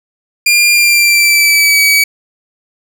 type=tone with pitch glide; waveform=sawtooth; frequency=2400 to 2277 Hz; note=D7 to C#7; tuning=+37 to +46 cents; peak=-3 dBFS; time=0.46-2.04 s; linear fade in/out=5 ms; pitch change=-91 cents; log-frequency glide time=0.73-1.81 s; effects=none